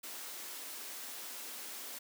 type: high-pass noise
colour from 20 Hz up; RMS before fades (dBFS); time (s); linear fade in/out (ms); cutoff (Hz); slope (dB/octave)
white; -45; 0.03-1.99; 10; 220; 48
effects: none